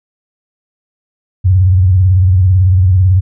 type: tone with vibrato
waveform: sine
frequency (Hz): 92.5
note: F#2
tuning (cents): 0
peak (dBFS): -5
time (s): 1.44-3.21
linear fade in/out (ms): 20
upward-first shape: sine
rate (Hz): 18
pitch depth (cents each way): 110
effects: none